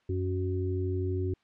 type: harmonic tone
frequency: 92.5 Hz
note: F#2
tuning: in tune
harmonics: 1 / 3 / 4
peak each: -29 / -38 / -33 dBFS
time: 0.09-1.34 s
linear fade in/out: 5 ms
effects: white hiss -69 dBFS RMS until 1.43 s + low-pass 3000 Hz 12 dB/octave